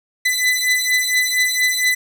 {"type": "beating tone pair", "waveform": "sawtooth", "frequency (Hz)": [2001, 2005.3], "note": ["B6", "B6"], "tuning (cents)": [22, 26], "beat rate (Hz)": 4.3, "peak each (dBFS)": -15, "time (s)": [0.25, 1.95], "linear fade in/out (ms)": 10, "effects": []}